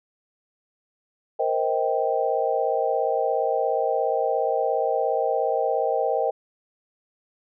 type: chord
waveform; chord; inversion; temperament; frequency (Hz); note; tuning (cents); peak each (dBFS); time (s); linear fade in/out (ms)
sine; C minor seventh; third; equal with one note detuned; 466.2 / 523.3 / 631.7 / 784; Bb4 / C5 / Eb5 / G5; 0 / 0 / +26 / 0; -26; 1.39-6.31; 10
effects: none